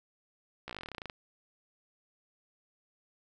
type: slowing click train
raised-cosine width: 0.3 ms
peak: -24 dBFS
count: 17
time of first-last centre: 0.68-1.098 s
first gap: 15 ms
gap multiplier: 1.07
effects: none